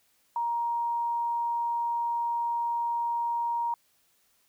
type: tone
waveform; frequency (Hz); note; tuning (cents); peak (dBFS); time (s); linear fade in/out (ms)
sine; 940; A#5; +14; -26; 0.36-3.74; 2
effects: white hiss -68 dBFS RMS until 4.48 s